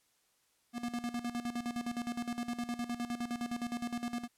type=tone with tremolo; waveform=square; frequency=239.1 Hz; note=A#3; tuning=44 cents sharp; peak=-34 dBFS; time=0.73-4.28 s; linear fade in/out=50 ms; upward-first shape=square; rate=9.7 Hz; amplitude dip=75%; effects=white hiss -73 dBFS RMS until 4.37 s + low-pass 12000 Hz 12 dB/octave